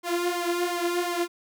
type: tone with flanger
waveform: sawtooth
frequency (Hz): 349.2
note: F4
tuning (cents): 0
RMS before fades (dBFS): -27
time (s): 0.03-1.28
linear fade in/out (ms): 50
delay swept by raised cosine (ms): 0.92 to 3.72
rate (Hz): 2.8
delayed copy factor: +0.75
effects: none